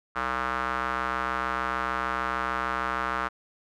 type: tone with band-pass filter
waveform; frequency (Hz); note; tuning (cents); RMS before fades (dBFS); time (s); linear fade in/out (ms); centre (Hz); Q
square; 63.3; B1; +43; -29; 0.15-3.29; 20; 1300; 3.2
effects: none